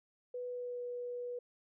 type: tone with pitch glide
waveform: sine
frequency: 493.9 to 488.2 Hz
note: B4 to B4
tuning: 0 to -20 cents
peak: -38 dBFS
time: 0.34-1.39 s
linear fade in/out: 5 ms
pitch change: -20 cents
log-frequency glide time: 0.47-0.82 s
effects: none